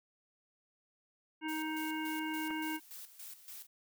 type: harmonic tone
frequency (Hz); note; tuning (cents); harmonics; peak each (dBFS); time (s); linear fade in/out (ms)
313; D#4; +10; 1 / 3 / 5 / 7 / 9; -37 / -42 / -44 / -45 / -47; 1.41-2.8; 50
type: noise with tremolo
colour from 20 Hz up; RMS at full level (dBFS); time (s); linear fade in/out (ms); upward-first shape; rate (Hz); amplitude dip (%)
blue; -48; 1.48-3.67; 10; square; 3.5; 70
type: clicks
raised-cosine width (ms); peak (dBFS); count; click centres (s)
0.5; -33; 2; 2.505 / 2.51
effects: none